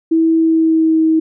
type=tone with pitch glide; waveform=sine; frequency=325.3 to 319.3 Hz; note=E4 to D#4; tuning=-23 to +45 cents; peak=-9 dBFS; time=0.11-1.2 s; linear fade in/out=10 ms; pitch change=-32 cents; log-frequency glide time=0.36-1.01 s; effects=none